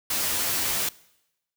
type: noise with comb filter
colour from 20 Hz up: white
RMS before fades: -26 dBFS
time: 0.1-0.89 s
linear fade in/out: 5 ms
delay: 13 ms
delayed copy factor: +0.65
effects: noise-tail reverb RT60 0.9 s tail -22 dB re dry